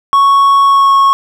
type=tone with pitch glide; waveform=triangle; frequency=1108.7 to 1098.5 Hz; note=C#6 to C#6; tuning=0 to -16 cents; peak=-3 dBFS; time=0.13-1.13 s; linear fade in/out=0 ms; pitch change=-16 cents; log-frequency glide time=0.65-0.93 s; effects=none